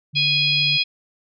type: tone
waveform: sine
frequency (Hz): 146.1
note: D3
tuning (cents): -9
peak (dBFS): -27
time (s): 0.13-0.78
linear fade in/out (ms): 20
type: harmonic tone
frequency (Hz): 828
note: G#5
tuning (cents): -5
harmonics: 3 / 4 / 5 / 6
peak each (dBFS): -21 / -20 / -24 / -25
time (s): 0.15-0.84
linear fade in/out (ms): 20
effects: none